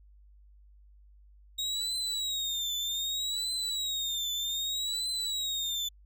35% pulse tone with vibrato, 3772 Hz, A#7, 20 cents sharp, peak -29 dBFS, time 1.58-5.89 s, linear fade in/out 10 ms, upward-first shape triangle, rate 0.64 Hz, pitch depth 130 cents each way, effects added 50 Hz sine -54 dBFS peak until 6.05 s

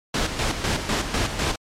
pink noise with tremolo, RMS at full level -22 dBFS, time 0.14-1.56 s, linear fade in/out 5 ms, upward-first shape square, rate 4 Hz, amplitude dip 55%, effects low-pass 7000 Hz 12 dB/octave + MP3 96 kbps

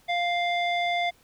square tone with low-pass filter, 698.5 Hz, F5, in tune, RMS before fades -26 dBFS, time 0.08-1.11 s, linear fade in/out 20 ms, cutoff 2900 Hz, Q 6.7, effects pink hiss -60 dBFS RMS until 1.23 s

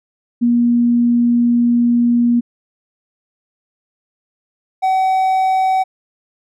sine / triangle tone pair in turn, 238.6 / 757.5 Hz, A#3 / F#5, +41 / +40 cents, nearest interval octave + minor sixth, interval 1999 cents, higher second, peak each -10 dBFS, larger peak neither, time 0.41-2.41 / 4.82-5.84 s, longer first, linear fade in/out 20 ms, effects none

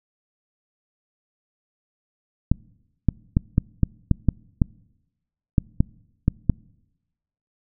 clicks, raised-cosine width 5 ms, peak -4 dBFS, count 12, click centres 2.516 / 3.087 / 3.369 / 3.581 / 3.833 / 4.113 / 4.287 / 4.618 / 5.582 / 5.805 / 6.281 / 6.497 s, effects noise-tail reverb RT60 1.0 s tail -26 dB re dry

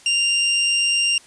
sawtooth tone, 2788 Hz, F7, 4 cents flat, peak -13 dBFS, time 0.06-1.18 s, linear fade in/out 2 ms, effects white hiss -48 dBFS RMS until 1.26 s + resampled to 22050 Hz

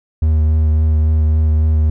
triangle tone with vibrato, 77.78 Hz, D#2, in tune, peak -8 dBFS, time 0.22-1.9 s, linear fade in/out 5 ms, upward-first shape sine, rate 3.6 Hz, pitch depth 16 cents each way, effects none

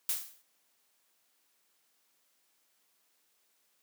blue noise with exponential decay, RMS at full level -28 dBFS, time 0.09-0.42 s, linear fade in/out 2 ms, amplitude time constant 70 ms, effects white hiss -73 dBFS RMS until 3.82 s + high-pass 200 Hz 12 dB/octave

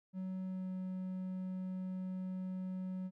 triangle tone with pitch glide, 187 to 185.82 Hz, F#3 to F#3, +19 to +8 cents, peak -36 dBFS, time 0.13-3.11 s, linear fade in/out 50 ms, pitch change -11 cents, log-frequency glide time 0.45-0.69 s, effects none

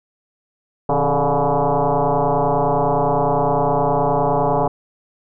sine tone with frequency modulation, 128.1 Hz, C3, 36 cents flat, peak -14 dBFS, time 0.89-4.68 s, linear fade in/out 5 ms, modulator 143 Hz, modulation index 6.2, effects none

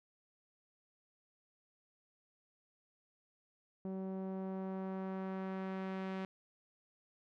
sawtooth tone with low-pass filter sweep, 190 Hz, F#3, 46 cents sharp, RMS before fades -41 dBFS, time 3.85-6.25 s, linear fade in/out 0 ms, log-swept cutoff 530 to 2700 Hz, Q 0.85, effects none

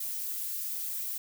violet noise with flanger, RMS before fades -35 dBFS, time 0-1.18 s, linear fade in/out 5 ms, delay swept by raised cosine 1.5 to 4.1 ms, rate 2.9 Hz, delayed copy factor +0.55, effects none

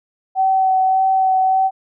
sine tone with vibrato, 760 Hz, F#5, 46 cents sharp, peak -12 dBFS, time 0.35-1.71 s, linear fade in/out 50 ms, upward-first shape sine, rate 1.7 Hz, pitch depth 12 cents each way, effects none

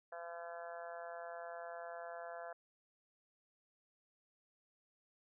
harmonic tone, 170 Hz, F3, 46 cents flat, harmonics 3 / 4 / 5 / 6 / 7 / 8 / 9 / 10, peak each -52 / -47 / -58 / -56 / -62 / -56 / -57 / -57 dBFS, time 0.12-2.53 s, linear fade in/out 5 ms, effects none

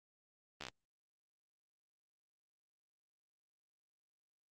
slowing click train, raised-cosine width 0.2 ms, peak -26 dBFS, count 6, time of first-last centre 0.61-0.685 s, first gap 13 ms, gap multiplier 1.07, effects Opus 24 kbps

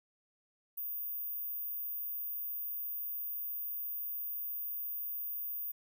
sine tone, 14917 Hz, A#9, in tune, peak -36 dBFS, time 0.77-5.72 s, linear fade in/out 10 ms, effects none

